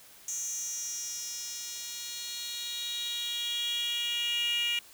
10% pulse tone with high-pass filter sweep, 475.5 Hz, A#4, 34 cents sharp, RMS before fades -34 dBFS, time 0.28-4.79 s, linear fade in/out 2 ms, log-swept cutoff 6400 to 2700 Hz, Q 7.3, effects white hiss -54 dBFS RMS until 4.93 s

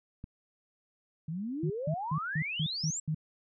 click, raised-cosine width 5 ms, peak -29 dBFS, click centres 0.241 s
sine exponential sweep, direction up, 150 to 7740 Hz, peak -33 dBFS, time 1.28-3 s, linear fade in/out 5 ms
sine tone bursts, 155.56 Hz, D#3, in tune, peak -28 dBFS, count 7, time 1.63-3.147 s, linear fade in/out 5 ms, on 71 ms, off 170 ms
effects none

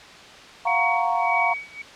sine chord, Gb major seventh, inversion third, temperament equal, 698.5 / 740 / 932.3 / 1108.7 Hz, F5 / Gb5 / Bb5 / Db6, 0 / 0 / 0 / 0 cents, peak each -24 / -27 / -24 / -28 dBFS, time 0.65-1.54 s, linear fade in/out 10 ms
sine tone with tremolo, 2262 Hz, C#7, 34 cents sharp, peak -21 dBFS, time 0.67-1.82 s, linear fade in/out 5 ms, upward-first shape sine, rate 1.7 Hz, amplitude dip 95%
effects white hiss -43 dBFS RMS until 1.95 s + low-pass 4000 Hz 12 dB/octave

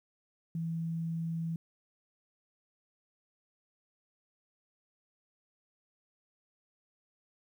sine tone, 164.81 Hz, E3, in tune, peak -32 dBFS, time 0.55-1.56 s, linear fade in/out 2 ms, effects 11-bit

